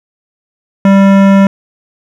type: tone with hard clipping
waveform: sine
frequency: 196 Hz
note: G3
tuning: in tune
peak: -5 dBFS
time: 0.85-1.47 s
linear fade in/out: 2 ms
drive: 17 dB
effects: none